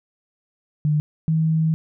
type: tone pair in turn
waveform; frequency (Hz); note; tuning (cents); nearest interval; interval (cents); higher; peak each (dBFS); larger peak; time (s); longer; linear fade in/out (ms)
sine; 150.7 / 159.66; D3 / D#3; +45 / +45; minor second; 100; second; -16; neither; 0.85-1 / 1.28-1.74; second; 0
effects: none